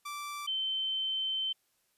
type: tone pair in turn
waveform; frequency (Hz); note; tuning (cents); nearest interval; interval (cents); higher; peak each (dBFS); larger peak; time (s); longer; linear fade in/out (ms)
sawtooth / sine; 1169 / 3088; D6 / G7; -8 / -27; octave + perfect fourth; 1681; second; -34 / -30; second; 0.05-0.47 / 0.47-1.53; second; 10
effects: white hiss -74 dBFS RMS until 1.97 s + resampled to 32000 Hz